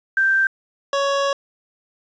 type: tone pair in turn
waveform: sine / 25% pulse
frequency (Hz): 1568 / 557.1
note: G6 / C#5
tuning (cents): 0 / +9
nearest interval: octave + tritone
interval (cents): 1791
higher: first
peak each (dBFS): -14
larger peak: neither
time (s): 0.17-0.47 / 0.93-1.33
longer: second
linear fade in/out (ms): 2
effects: resampled to 16000 Hz + 8-bit